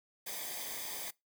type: noise with comb filter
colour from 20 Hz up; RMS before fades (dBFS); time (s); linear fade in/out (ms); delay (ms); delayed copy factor
white; -41; 0.26-1.11; 10; 0.72; -0.7
effects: noise-tail reverb RT60 0.2 s tail -23 dB re dry